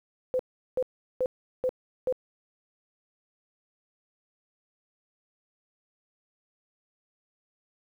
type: tone bursts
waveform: sine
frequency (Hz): 510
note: C5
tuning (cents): -44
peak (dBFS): -23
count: 5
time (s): 0.34-2.125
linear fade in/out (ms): 0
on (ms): 53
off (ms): 380
effects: 10-bit